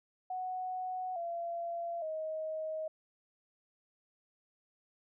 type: tone with pitch steps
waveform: sine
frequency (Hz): 740 / 682.5 / 629.5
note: F#5 / F5 / D#5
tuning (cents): 0 / -40 / +20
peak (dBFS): -35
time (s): 0.3-2.88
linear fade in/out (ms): 5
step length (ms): 860
effects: none